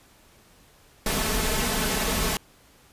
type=noise with comb filter; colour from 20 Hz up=pink; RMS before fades=-25 dBFS; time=1.06-2.37 s; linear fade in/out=2 ms; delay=4.6 ms; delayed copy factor=+0.65; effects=pink hiss -56 dBFS RMS until 2.92 s + resampled to 32000 Hz